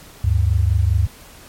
sine tone pair together, 74.62 / 99.6 Hz, D2 / G2, +28 / +28 cents, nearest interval perfect fourth, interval 500 cents, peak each -16 dBFS, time 0.24-1.07 s, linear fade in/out 5 ms, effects pink hiss -43 dBFS RMS until 1.48 s + MP3 64 kbps

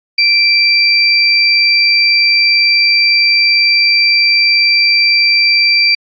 sine tone pair together, 2349 / 4701 Hz, D7 / D8, 0 / +1 cents, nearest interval octave, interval 1201 cents, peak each -10 dBFS, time 0.18-5.95 s, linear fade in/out 5 ms, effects AAC 64 kbps

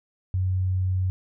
sine tone, 92.9 Hz, F#2, 7 cents sharp, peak -21 dBFS, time 0.34-1.1 s, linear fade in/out 0 ms, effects none

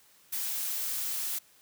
blue noise, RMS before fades -33 dBFS, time 0.32-1.39 s, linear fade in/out 10 ms, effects white hiss -61 dBFS RMS until 1.61 s + high-pass 80 Hz 12 dB/octave

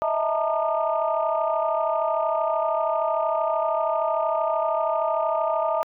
sine tone cluster, 621 / 654 / 885 / 933 / 1212 Hz, D#5 / E5 / A5 / A#5 / D#6, -3 / -14 / +10 / +1 / -46 cents, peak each -27 / -24 / -29 / -29 / -28 dBFS, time 0.02-5.83 s, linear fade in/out 0 ms, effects tanh soft clip ceiling -11 dBFS

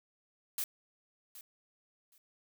blue noise with echo, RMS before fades -35 dBFS, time 0.58-0.64 s, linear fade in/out 2 ms, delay 770 ms, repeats 2, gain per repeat -15 dB, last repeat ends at 2.18 s, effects none

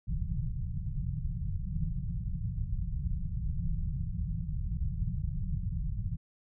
pink low-pass noise, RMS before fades -33 dBFS, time 0.07-6.17 s, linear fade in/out 10 ms, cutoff 180 Hz, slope 96 dB/octave, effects none

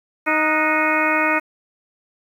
harmonic tone with a mistuned harmonic, 311.1 Hz, D#4, in tune, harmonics 1 / 2 / 3 / 4 / 5 / 6 / 7 / 8, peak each -24 / -24 / -24 / -24 / -24 / -24 / -24 / -24 dBFS, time 0.26-1.4 s, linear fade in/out 20 ms, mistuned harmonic 5, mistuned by -88 cents, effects 8-bit

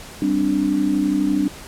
sine chord, G suspended fourth, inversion none, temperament equal, 196 / 261.6 / 293.7 Hz, G3 / C4 / D4, 0 / 0 / 0 cents, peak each -23 / -23 / -18 dBFS, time 0.22-1.48 s, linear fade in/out 2 ms, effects pink hiss -38 dBFS RMS until 1.67 s + low-pass 12000 Hz 12 dB/octave

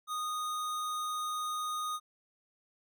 square tone, 1237 Hz, D#6, 10 cents flat, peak -34 dBFS, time 0.07-2 s, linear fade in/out 50 ms, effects none

